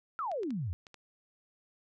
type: exponential sweep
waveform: sine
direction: down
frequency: 1390 to 77.78 Hz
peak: -32 dBFS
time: 0.19-0.73 s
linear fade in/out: 0 ms
type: clicks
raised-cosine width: 0.2 ms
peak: -33 dBFS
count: 5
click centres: 0.316 / 0.433 / 0.506 / 0.868 / 0.943 s
effects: none